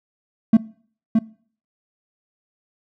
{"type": "tone with echo", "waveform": "triangle", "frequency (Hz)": 222.8, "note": "A3", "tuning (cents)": 22, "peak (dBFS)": -5, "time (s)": [0.53, 0.57], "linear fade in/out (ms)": 5, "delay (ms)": 620, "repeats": 1, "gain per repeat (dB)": -5, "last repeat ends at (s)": 1.19, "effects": ["noise-tail reverb RT60 0.5 s tail -22 dB re dry", "tanh soft clip ceiling -2 dBFS"]}